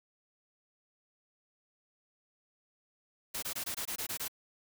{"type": "noise bursts", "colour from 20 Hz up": "white", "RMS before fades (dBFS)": -37, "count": 9, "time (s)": [3.34, 4.282], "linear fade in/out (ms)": 10, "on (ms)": 86, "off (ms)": 21, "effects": []}